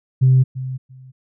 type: tone with echo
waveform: sine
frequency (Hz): 130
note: C3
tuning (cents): -11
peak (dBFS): -8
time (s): 0.21-0.44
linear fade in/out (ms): 20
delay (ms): 340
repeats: 2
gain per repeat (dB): -15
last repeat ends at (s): 1.12
effects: tanh soft clip ceiling -5 dBFS